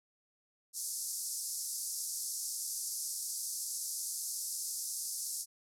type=band-pass noise; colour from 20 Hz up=white; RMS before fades=-39 dBFS; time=0.73-5.46 s; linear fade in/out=50 ms; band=4900 to 12000 Hz; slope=48 dB/octave; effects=none